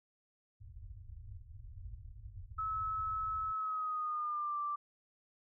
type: low-pass noise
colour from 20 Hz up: white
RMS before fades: -49 dBFS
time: 0.6-3.53 s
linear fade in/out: 20 ms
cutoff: 110 Hz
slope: 96 dB/octave
type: tone with pitch glide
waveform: sine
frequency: 1296 to 1174.8 Hz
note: E6 to D6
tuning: -30 to 0 cents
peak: -34 dBFS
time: 2.58-4.76 s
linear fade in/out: 10 ms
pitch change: -170 cents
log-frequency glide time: 3.53-4.59 s
effects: none